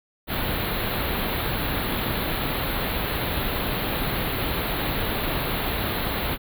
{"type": "band-stop noise", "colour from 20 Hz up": "pink", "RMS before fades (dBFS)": -26, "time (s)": [0.27, 6.38], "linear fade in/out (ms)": 50, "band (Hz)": [4300, 11000], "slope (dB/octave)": 96, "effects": []}